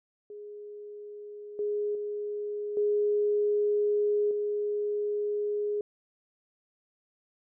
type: tone with level steps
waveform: sine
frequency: 415.3 Hz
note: G#4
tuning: in tune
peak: -40 / -27 / -31 / -23 / -27 dBFS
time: 0.3-5.81 s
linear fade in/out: 2 ms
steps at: 1.59 / 1.95 / 2.77 / 4.31 s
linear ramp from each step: 2 ms
effects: none